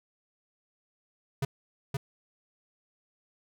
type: tone with echo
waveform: square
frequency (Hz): 137.1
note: C#3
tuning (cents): -19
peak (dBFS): -27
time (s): 1.42-1.45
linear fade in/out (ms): 5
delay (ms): 520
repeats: 1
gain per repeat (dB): -2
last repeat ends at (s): 1.97
effects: none